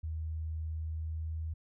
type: tone with pitch glide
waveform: sine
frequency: 79.4 to 79.86 Hz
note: D#2 to D#2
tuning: +36 to +46 cents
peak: -34 dBFS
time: 0.03-1.54 s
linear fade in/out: 10 ms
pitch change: +10 cents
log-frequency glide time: 0.91-1.36 s
effects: none